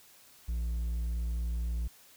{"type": "tone with hard clipping", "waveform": "sine", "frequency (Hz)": 58.27, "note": "A#1", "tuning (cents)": 0, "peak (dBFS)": -31, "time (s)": [0.48, 1.88], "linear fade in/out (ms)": 10, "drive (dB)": 3, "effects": ["white hiss -58 dBFS RMS until 2.16 s"]}